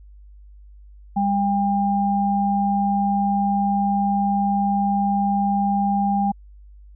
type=tone pair together; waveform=sine; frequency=200 / 800 Hz; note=G3 / G5; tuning=+35 / +35 cents; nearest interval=2 octaves; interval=2400 cents; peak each=-20 dBFS; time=1.16-6.32 s; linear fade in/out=10 ms; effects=added 50 Hz sine -42 dBFS peak until 6.95 s

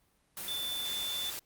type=tone in noise; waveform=sine; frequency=3520 Hz; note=A7; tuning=in tune; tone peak=-34 dBFS; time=0.48-1.3 s; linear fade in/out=0 ms; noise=white; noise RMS=-40 dBFS; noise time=0.37-1.39 s; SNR=+3 dB; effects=pink hiss -71 dBFS RMS until 1.45 s + Opus 32 kbps

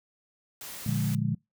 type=noise; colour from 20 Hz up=white; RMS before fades=-41 dBFS; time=0.61-1.15 s; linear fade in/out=2 ms
type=chord; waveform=sine; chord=Bb dominant seventh; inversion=none; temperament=equal; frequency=116.54 / 146.83 / 174.61 / 207.7 Hz; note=Bb2 / D3 / F3 / Ab3; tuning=0 / 0 / 0 / 0 cents; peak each=-30 / -29 / -33 / -31 dBFS; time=0.86-1.35 s; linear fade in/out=5 ms
effects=noise-tail reverb RT60 0.2 s tail -24 dB re dry

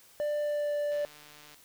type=tone with pitch glide; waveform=triangle; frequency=592 to 586.2 Hz; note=D5 to D5; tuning=+14 to -3 cents; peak=-26 dBFS; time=0.2-1.05 s; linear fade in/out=0 ms; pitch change=-17 cents; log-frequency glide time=0.39-0.74 s
type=click train; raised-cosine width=0.2 ms; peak=-35 dBFS; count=94; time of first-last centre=0.92-1.544 s; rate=149 Hz
effects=white hiss -58 dBFS RMS until 1.64 s

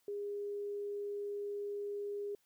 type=tone; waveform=sine; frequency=407.9 Hz; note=G#4; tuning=31 cents flat; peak=-37 dBFS; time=0.08-2.35 s; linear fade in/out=2 ms; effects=white hiss -75 dBFS RMS until 2.45 s

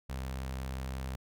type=tone with notch filter; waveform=sawtooth; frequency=65.5 Hz; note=C2; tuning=2 cents sharp; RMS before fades=-38 dBFS; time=0.09-1.16 s; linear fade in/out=10 ms; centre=340 Hz; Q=1.9; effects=none

